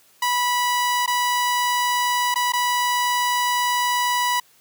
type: tone with dropouts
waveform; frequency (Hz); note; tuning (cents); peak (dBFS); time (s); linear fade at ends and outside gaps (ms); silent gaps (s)
sawtooth; 981; B5; -12; -15; 0.22-4.4; 5; 1.062-1.076 / 2.343-2.357 / 2.522-2.534
effects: white hiss -56 dBFS RMS until 4.6 s + high-pass 80 Hz 12 dB/octave